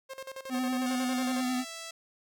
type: tone with tremolo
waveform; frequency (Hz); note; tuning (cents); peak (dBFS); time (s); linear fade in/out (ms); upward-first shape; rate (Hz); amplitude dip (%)
sawtooth; 532; C5; +29; -34; 0.09-1.42; 20; square; 11; 80
type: tone with vibrato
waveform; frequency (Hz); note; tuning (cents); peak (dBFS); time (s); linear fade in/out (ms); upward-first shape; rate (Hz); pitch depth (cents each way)
square; 252.6; B3; +39; -29; 0.49-1.65; 50; sine; 10; 25
type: tone with pitch glide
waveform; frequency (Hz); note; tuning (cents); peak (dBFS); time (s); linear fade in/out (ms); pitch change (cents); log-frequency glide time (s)
5% pulse; 720 to 660.2; F#5 to E5; -47 to +2; -28; 0.86-1.91; 5; -151; 1.06-1.7
effects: none